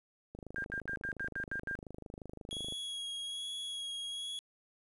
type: click train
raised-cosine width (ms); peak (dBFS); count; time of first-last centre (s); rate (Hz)
2; -32; 62; 0.35-2.724; 25.7
type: tone bursts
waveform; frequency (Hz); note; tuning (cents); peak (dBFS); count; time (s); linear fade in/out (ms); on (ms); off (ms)
sine; 1598; G6; +33; -35; 8; 0.56-1.754; 0; 81; 78
type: tone with vibrato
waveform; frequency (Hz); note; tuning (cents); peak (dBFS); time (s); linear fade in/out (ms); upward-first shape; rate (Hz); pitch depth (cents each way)
45% pulse; 3322; G#7; 0; -38; 2.51-4.39; 0; sine; 1.2; 18
effects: resampled to 24000 Hz + 11-bit